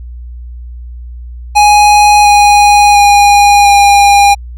square tone with pitch steps, 831 / 823.4 / 815.8 / 808.3 Hz, G#5 / G#5 / G#5 / G#5, +1 / -15 / -31 / -47 cents, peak -3 dBFS, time 1.55-4.35 s, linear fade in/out 20 ms, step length 700 ms, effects added 60 Hz sine -23 dBFS peak until 4.57 s + low-pass 10000 Hz 12 dB/octave

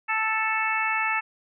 harmonic tone, 440 Hz, A4, in tune, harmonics 2 / 3 / 4 / 5 / 6, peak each -29 / -29 / -29 / -29 / -29 dBFS, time 0.08-1.21 s, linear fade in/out 20 ms, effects none

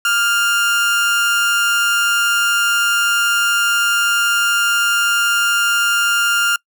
30% pulse tone with amplitude modulation, 1401 Hz, F6, 5 cents sharp, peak -9 dBFS, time 0.05-6.56 s, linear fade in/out 2 ms, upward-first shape sine, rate 216 Hz, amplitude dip 40%, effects noise-tail reverb RT60 0.1 s tail -25 dB re dry

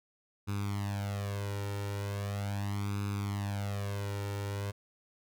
sawtooth tone with flanger, 100.9 Hz, G#2, 49 cents flat, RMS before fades -35 dBFS, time 0.47-4.72 s, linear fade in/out 20 ms, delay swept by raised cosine 0.79 to 2.19 ms, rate 0.39 Hz, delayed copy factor +0.85, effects none

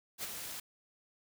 white noise with ADSR envelope, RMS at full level -37 dBFS, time 0.18-0.6 s, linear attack 55 ms, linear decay 23 ms, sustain -6 dB, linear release 5 ms, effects none

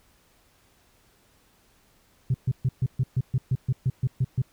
sine tone bursts, 128.5 Hz, C3, 31 cents flat, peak -18 dBFS, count 13, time 2.3-4.419 s, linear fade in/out 5 ms, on 43 ms, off 130 ms, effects tanh soft clip ceiling -16 dBFS + pink hiss -62 dBFS RMS until 4.52 s

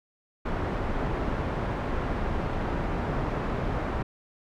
pink low-pass noise, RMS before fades -29 dBFS, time 0.45-4.03 s, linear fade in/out 10 ms, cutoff 1300 Hz, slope 12 dB/octave, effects none

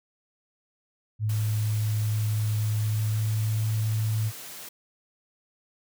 sine tone with pitch glide, 107.4 to 109.15 Hz, A2 to A2, -41 to -13 cents, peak -23 dBFS, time 1.19-4.32 s, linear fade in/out 50 ms, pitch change +28 cents, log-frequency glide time 2.77-3.68 s
white high-pass noise, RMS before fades -41 dBFS, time 1.29-4.69 s, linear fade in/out 5 ms, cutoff 110 Hz, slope 12 dB/octave
effects none

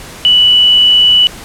sine tone, 2960 Hz, F#7, in tune, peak -4 dBFS, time 0.25-1.27 s, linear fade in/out 0 ms, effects pink hiss -30 dBFS RMS until 1.44 s + low-pass 12000 Hz 12 dB/octave

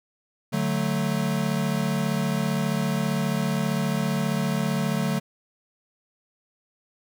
square chord, D major, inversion none, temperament equal, 146.83 / 185 / 220 Hz, D3 / F#3 / A3, 0 / 0 / 0 cents, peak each -28 dBFS, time 0.52-5.2 s, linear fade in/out 20 ms, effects none

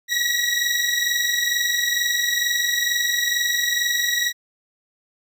20% pulse tone pair together, 1908 / 1930.2 Hz, A#6 / B6, +40 / -40 cents, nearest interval unison, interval 20 cents, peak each -17 dBFS, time 0.08-4.33 s, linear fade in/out 50 ms, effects none

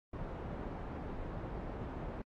pink low-pass noise, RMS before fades -42 dBFS, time 0.13-2.22 s, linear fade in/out 5 ms, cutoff 910 Hz, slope 12 dB/octave, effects AAC 48 kbps

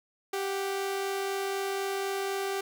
sawtooth tone pair together, 392 / 740 Hz, G4 / F#5, 0 / 0 cents, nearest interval major seventh, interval 1100 cents, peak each -26 / -37 dBFS, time 0.33-2.61 s, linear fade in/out 5 ms, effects none

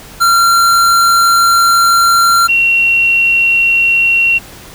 square / sine tone pair in turn, 1373 / 2736 Hz, F6 / F7, -30 / -36 cents, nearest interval octave, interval 1194 cents, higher second, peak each -7 dBFS, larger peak neither, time 0.2-2.48 / 2.48-4.39 s, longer first, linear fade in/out 20 ms, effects pink hiss -34 dBFS RMS until 4.74 s

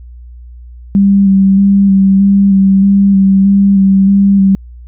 sine tone with vibrato, 196 Hz, G3, in tune, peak -4 dBFS, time 0.95-4.55 s, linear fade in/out 0 ms, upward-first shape square, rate 1.6 Hz, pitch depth 19 cents each way, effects added 60 Hz sine -29 dBFS peak until 4.87 s

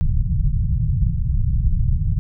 pink low-pass noise, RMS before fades -18 dBFS, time 0.01-2.19 s, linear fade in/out 0 ms, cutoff 160 Hz, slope 48 dB/octave, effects none

